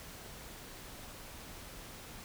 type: silence
effects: pink hiss -49 dBFS RMS until 2.24 s